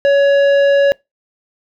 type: tone with tanh clipping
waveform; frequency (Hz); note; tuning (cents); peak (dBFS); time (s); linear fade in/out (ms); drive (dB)
triangle; 561; C#5; +21; -10; 0.05-0.92; 0; 15
effects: noise-tail reverb RT60 0.2 s tail -25 dB re dry